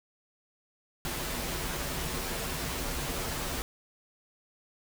pink noise with comb filter, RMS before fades -34 dBFS, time 1.05-3.62 s, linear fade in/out 0 ms, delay 9.7 ms, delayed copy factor -0.65, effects none

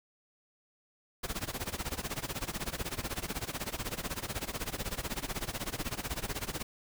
pink noise with tremolo, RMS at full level -34 dBFS, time 1.23-6.63 s, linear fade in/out 10 ms, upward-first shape sine, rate 16 Hz, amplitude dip 90%, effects none

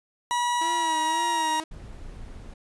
40% pulse tone with pitch glide, 967 to 946.6 Hz, B5 to A#5, -37 to +26 cents, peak -22 dBFS, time 0.31-1.6 s, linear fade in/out 0 ms, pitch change -37 cents, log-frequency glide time 0.69-1.33 s
sawtooth tone with vibrato, 326.9 Hz, E4, 14 cents flat, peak -31 dBFS, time 0.61-1.64 s, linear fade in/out 5 ms, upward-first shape sine, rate 1.9 Hz, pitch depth 90 cents each way
brown noise, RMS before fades -40 dBFS, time 1.71-2.54 s, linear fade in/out 5 ms
effects resampled to 24000 Hz

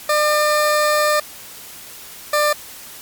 20% pulse tone pair in turn, 601 / 595.8 Hz, D5 / D5, +40 / +25 cents, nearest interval unison, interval 15 cents, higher first, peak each -9 dBFS, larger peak neither, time 0.09-1.2 / 2.33-2.53 s, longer first, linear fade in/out 5 ms, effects white hiss -37 dBFS RMS until 3.01 s + MP3 96 kbps

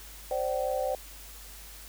sine chord, C suspended second, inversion none, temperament equal with one note detuned, 523.3 / 587.3 / 764.8 Hz, C5 / D5 / G5, 0 / 0 / -43 cents, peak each -30 / -32 / -33 dBFS, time 0.31-0.95 s, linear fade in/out 2 ms, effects added 50 Hz sine -48 dBFS peak until 1.88 s + white hiss -48 dBFS RMS until 1.88 s

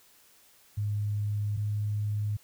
sine tone pair in turn, 103.83 / 104.55 Hz, G#2 / G#2, 0 / +12 cents, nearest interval unison, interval 12 cents, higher second, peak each -27 dBFS, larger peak neither, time 0.77-1.57 / 1.57-2.37 s, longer neither, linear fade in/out 10 ms, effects white hiss -60 dBFS RMS until 2.43 s

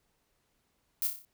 violet noise with echo, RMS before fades -30 dBFS, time 1.02-1.07 s, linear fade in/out 0 ms, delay 30 ms, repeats 6, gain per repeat -5 dB, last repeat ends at 1.25 s, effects pink hiss -75 dBFS RMS until 1.33 s

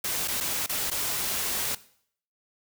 white noise with dropouts, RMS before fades -29 dBFS, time 0.04-1.75 s, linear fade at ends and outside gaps 5 ms, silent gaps 0.277-0.281 / 0.404-0.407 / 0.663-0.693 / 0.902-0.913 s, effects noise-tail reverb RT60 0.6 s tail -18 dB re dry

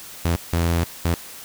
sawtooth tone bursts at uneven times, 84.6 Hz, E2, 45 cents sharp, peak -14 dBFS, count 3, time 0.25-0.36 / 0.53-0.84 / 1.05-1.14 s, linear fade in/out 0 ms, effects white hiss -39 dBFS RMS until 1.44 s

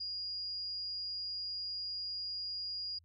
sine tone, 4855 Hz, D#8, 43 cents flat, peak -37 dBFS, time 0-2.99 s, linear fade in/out 10 ms, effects added 84 Hz sine -63 dBFS peak until 3.04 s

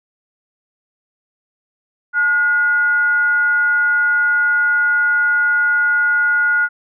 sine tone with frequency modulation, 1438 Hz, F#6, 50 cents flat, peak -12 dBFS, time 2.13-6.69 s, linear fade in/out 50 ms, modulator 571 Hz, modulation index 0.22, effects none

